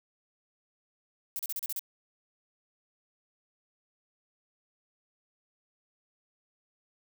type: noise bursts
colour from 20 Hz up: violet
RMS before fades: -34 dBFS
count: 7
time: 1.36-1.793 s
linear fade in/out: 0 ms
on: 31 ms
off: 36 ms
effects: none